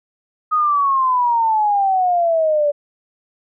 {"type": "exponential sweep", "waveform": "sine", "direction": "down", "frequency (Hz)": [1259, 575], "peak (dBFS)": -13, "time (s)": [0.51, 2.72], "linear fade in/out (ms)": 20, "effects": []}